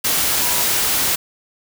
sine tone in noise, 970 Hz, B5, 31 cents flat, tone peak -29 dBFS, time 0.41-0.63 s, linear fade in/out 10 ms, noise white, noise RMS -18 dBFS, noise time 0.04-1.16 s, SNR -14 dB, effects none

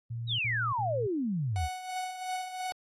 sine tone bursts, 116.54 Hz, A#2, in tune, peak -33 dBFS, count 3, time 0.1-1.072 s, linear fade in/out 10 ms, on 290 ms, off 51 ms
sine exponential sweep, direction down, 3935 to 67.9 Hz, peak -28 dBFS, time 0.27-1.69 s, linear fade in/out 50 ms
45% pulse tone with tremolo, 740 Hz, F#5, in tune, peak -32 dBFS, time 1.56-2.72 s, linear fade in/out 0 ms, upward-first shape triangle, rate 2.9 Hz, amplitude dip 65%
effects AAC 32 kbps

